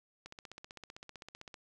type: click train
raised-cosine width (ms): 0.2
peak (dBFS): -30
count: 21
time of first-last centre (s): 0.26-1.542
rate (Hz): 15.6
effects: none